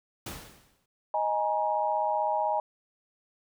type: noise with exponential decay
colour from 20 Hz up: pink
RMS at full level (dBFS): -36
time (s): 0.26-0.86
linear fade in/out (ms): 5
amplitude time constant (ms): 130
type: chord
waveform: sine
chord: D# suspended fourth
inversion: none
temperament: equal with one note detuned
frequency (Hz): 622.3 / 830.6 / 946.4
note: D#5 / G#5 / A#5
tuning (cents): 0 / 0 / +26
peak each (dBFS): -30 / -28 / -30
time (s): 1.14-2.6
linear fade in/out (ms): 2
effects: none